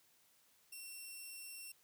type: tone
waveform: 5% pulse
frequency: 2716 Hz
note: F7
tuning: 49 cents flat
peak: -39 dBFS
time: 0.72-1.72 s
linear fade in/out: 5 ms
effects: white hiss -71 dBFS RMS until 1.83 s + high-pass 60 Hz 12 dB/octave